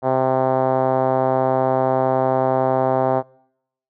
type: tone with low-pass filter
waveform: 5% pulse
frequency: 130.81 Hz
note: C3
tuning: in tune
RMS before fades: -18 dBFS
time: 0.02-3.23 s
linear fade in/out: 50 ms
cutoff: 720 Hz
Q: 2.4
effects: noise-tail reverb RT60 0.8 s tail -26 dB re dry